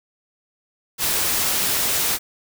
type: noise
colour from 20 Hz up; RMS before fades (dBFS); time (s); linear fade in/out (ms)
white; -21; 0.98-2.19; 50
effects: none